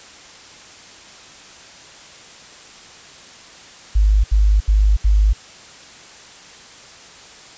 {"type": "tone bursts", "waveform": "sine", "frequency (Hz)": 51.5, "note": "G#1", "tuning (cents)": -14, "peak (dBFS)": -10, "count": 4, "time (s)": [3.95, 5.332], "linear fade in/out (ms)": 10, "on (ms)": 290, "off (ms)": 74, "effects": ["white hiss -41 dBFS RMS until 7.57 s", "resampled to 16000 Hz"]}